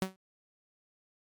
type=tone with exponential decay; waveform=sawtooth; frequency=188.9 Hz; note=F#3; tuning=36 cents sharp; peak=-22 dBFS; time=0.02-0.16 s; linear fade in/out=0 ms; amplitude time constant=29 ms; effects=MP3 96 kbps